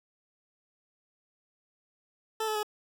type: tone with pitch steps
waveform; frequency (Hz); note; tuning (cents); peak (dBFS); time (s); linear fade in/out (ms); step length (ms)
20% pulse; 440 / 431.2 / 422.6; A4 / A4 / G#4; 0 / -35 / +30; -24; 2.4-2.631; 5; 77
effects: 10-bit